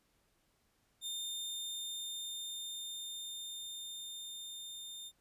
sawtooth tone with level ramp, 3624 Hz, A#7, 50 cents flat, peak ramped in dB -35 to -42 dBFS, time 1.01-5.12 s, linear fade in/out 50 ms, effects pink hiss -75 dBFS RMS until 5.2 s + resampled to 32000 Hz

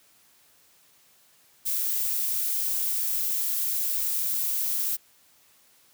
violet noise, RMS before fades -27 dBFS, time 1.65-4.97 s, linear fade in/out 20 ms, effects white hiss -60 dBFS RMS until 5.93 s + high-pass 60 Hz 12 dB/octave

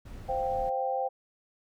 brown noise, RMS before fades -42 dBFS, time 0.05-0.7 s, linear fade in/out 10 ms
sine chord, C suspended fourth, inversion none, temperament equal, 523.3 / 698.5 / 784 Hz, C5 / F5 / G5, 0 / 0 / 0 cents, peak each -31 / -36 / -30 dBFS, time 0.28-1.09 s, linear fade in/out 20 ms
effects none

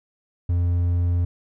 triangle tone, 87.31 Hz, F2, in tune, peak -16 dBFS, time 0.49-1.25 s, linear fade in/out 5 ms, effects none

